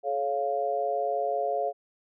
sine chord, A augmented, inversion none, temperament equal with one note detuned, 429 / 554.4 / 698.5 Hz, A4 / C#5 / E#5, -44 / 0 / 0 cents, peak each -32 / -30 / -28 dBFS, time 0.03-1.73 s, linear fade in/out 50 ms, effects none

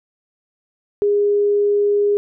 sine tone, 409.7 Hz, G#4, 24 cents flat, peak -13 dBFS, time 1.02-2.17 s, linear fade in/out 0 ms, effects none

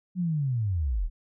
sine linear sweep, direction down, 186.6 to 32.28 Hz, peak -24 dBFS, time 0.15-1.1 s, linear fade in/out 50 ms, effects none

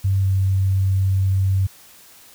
sine tone with pitch glide, 96.8 to 95.85 Hz, G2 to G2, -21 to -38 cents, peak -15 dBFS, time 0.04-1.67 s, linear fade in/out 10 ms, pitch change -17 cents, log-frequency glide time 0.2-0.27 s, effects white hiss -47 dBFS RMS until 2.34 s

